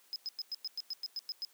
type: tone bursts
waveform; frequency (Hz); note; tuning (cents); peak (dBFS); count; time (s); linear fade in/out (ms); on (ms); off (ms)
triangle; 5080; D#8; +35; -34; 11; 0.13-1.449; 0; 29; 100
effects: white hiss -65 dBFS RMS until 1.53 s + high-pass 300 Hz 12 dB/octave